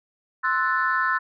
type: chord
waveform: sine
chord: F# half-diminished seventh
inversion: second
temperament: equal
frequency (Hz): 1046.5 / 1318.5 / 1480 / 1760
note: C6 / E6 / F#6 / A6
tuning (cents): 0 / 0 / 0 / 0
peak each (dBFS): -25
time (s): 0.43-1.19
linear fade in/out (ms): 20
effects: tanh soft clip ceiling -11 dBFS